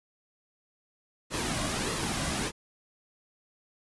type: noise with flanger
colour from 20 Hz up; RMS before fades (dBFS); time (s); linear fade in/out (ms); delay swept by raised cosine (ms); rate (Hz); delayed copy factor
pink; -31; 1.3-2.52; 50; 1.3 to 2.3; 1.6; -0.5
effects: resampled to 24000 Hz